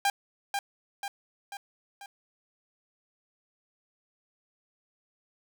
sawtooth tone with echo, 800 Hz, G5, 35 cents sharp, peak -19 dBFS, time 0.05-0.1 s, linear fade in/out 2 ms, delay 490 ms, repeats 4, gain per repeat -5 dB, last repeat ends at 2.06 s, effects none

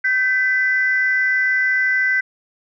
sine tone pair together, 1550.3 / 1997 Hz, G6 / B6, -20 / +19 cents, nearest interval major third, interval 439 cents, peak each -17 dBFS, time 0.04-2.21 s, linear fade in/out 10 ms, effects tanh soft clip ceiling -7 dBFS

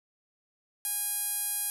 sawtooth tone with band-pass filter, 820 Hz, G#5, 22 cents flat, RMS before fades -32 dBFS, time 0.85-1.7 s, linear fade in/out 0 ms, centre 11000 Hz, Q 5.4, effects none

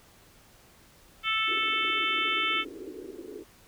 harmonic tone, 440 Hz, A4, in tune, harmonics 3 / 4 / 5 / 6 / 7 / 8, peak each -30 / -41 / -30 / -33 / -31 / -35 dBFS, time 1.23-2.65 s, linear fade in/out 50 ms
white band-pass noise, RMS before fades -42 dBFS, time 1.47-3.44 s, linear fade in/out 20 ms, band 290 to 420 Hz, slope 48 dB/octave
effects pink hiss -57 dBFS RMS until 3.67 s

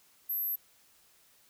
sine tone, 12190 Hz, G9, 50 cents flat, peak -30 dBFS, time 0.29-0.56 s, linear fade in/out 10 ms, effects white hiss -64 dBFS RMS until 1.49 s

